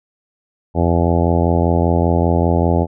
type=harmonic tone; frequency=85.1 Hz; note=F2; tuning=44 cents flat; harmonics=1 / 2 / 3 / 4 / 5 / 6 / 7 / 8 / 9 / 10; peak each=-16 / -19 / -21 / -22 / -23 / -24 / -24 / -25 / -26 / -26 dBFS; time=0.74-2.87 s; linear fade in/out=50 ms; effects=none